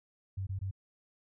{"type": "tone bursts", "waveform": "sine", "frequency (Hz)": 96.2, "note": "G2", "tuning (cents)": -32, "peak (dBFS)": -33, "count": 3, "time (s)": [0.37, 0.712], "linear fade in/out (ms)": 10, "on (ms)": 100, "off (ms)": 21, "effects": []}